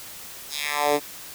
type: tone with high-pass filter sweep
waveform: 10% pulse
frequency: 146.83 Hz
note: D3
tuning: in tune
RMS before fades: -24 dBFS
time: 0.49-1 s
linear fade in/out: 50 ms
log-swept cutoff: 5500 to 300 Hz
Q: 1.8
effects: white hiss -40 dBFS RMS until 1.34 s